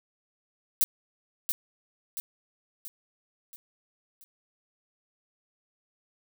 violet noise with echo, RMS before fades -22 dBFS, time 0.81-0.84 s, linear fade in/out 0 ms, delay 680 ms, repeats 5, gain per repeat -6 dB, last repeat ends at 4.24 s, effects none

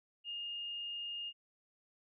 sine tone, 2834 Hz, F7, 25 cents sharp, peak -39 dBFS, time 0.24-1.33 s, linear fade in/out 50 ms, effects none

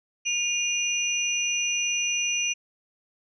sine tone cluster, 2449 / 2806 / 5930 Hz, D#7 / F7 / F#8, -28 / +8 / +3 cents, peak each -28 dBFS, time 0.25-2.54 s, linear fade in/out 20 ms, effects none

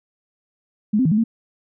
sine tone with pitch steps, 210.5 / 259.9 / 160.4 / 211.3 / 227.4 Hz, G#3 / C4 / E3 / G#3 / A#3, +24 / -11 / -47 / +30 / -43 cents, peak -14 dBFS, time 0.93-1.24 s, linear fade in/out 10 ms, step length 62 ms, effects none

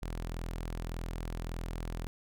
sawtooth tone, 41.74 Hz, E1, 22 cents sharp, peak -32 dBFS, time 0.02-2.07 s, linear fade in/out 0 ms, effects none

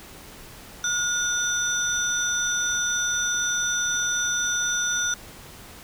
sine tone cluster, 1434 / 3583 / 5930 Hz, F6 / A7 / F#8, +45 / +31 / +3 cents, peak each -25 / -29 / -24 dBFS, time 0.84-5.14 s, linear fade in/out 2 ms, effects tanh soft clip ceiling -16 dBFS + pink hiss -44 dBFS RMS until 5.83 s

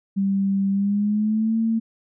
sine tone with pitch glide, 196 to 225.1 Hz, G3 to A3, 0 to +40 cents, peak -18 dBFS, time 0.16-1.8 s, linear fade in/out 20 ms, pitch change +240 cents, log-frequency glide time 0.71-1.57 s, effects none

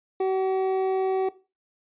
triangle tone pair together, 380 / 757.2 Hz, F#4 / F#5, +46 / +40 cents, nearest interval octave, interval 1194 cents, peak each -20 / -28 dBFS, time 0.2-1.29 s, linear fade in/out 5 ms, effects noise-tail reverb RT60 0.3 s tail -17 dB re dry + resampled to 8000 Hz

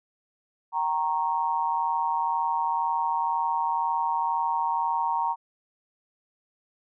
sine tone with amplitude modulation, 932.3 Hz, A#5, in tune, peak -19 dBFS, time 0.72-5.36 s, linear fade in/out 50 ms, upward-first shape sine, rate 162 Hz, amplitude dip 90%, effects none

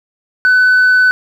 sine tone, 1503 Hz, F#6, 27 cents sharp, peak -4 dBFS, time 0.45-1.11 s, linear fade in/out 0 ms, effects tanh soft clip ceiling -5 dBFS + 7-bit

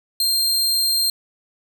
sawtooth tone, 4186 Hz, C8, in tune, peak -14 dBFS, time 0.2-1.1 s, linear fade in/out 2 ms, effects none

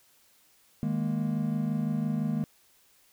triangle chord, D# suspended fourth, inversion none, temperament just, 155.56 / 207.4 / 233.3 Hz, D#3 / G#3 / A#3, 0 / -2 / +2 cents, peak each -29 dBFS, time 0.83-2.44 s, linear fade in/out 0 ms, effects white hiss -63 dBFS RMS until 3.12 s

